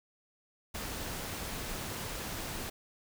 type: noise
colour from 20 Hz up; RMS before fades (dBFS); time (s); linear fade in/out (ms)
pink; -39; 0.74-2.7; 10
effects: none